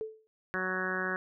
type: tone with exponential decay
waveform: sine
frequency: 437.9 Hz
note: A4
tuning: 8 cents flat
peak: -30 dBFS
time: 0.01-0.27 s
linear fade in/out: 0 ms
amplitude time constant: 55 ms
type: harmonic tone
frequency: 185.8 Hz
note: F#3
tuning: 7 cents sharp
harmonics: 1 / 2 / 3 / 4 / 5 / 6 / 7 / 8 / 9 / 10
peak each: -40 / -38 / -42 / -45 / -47 / -40 / -43 / -36 / -35 / -43 dBFS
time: 0.54-1.16 s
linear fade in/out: 0 ms
effects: none